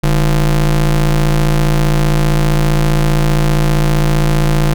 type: ring-modulated tone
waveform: square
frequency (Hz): 87.31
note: F2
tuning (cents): 0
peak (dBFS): -7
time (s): 0.03-4.74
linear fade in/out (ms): 10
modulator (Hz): 59.7
effects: none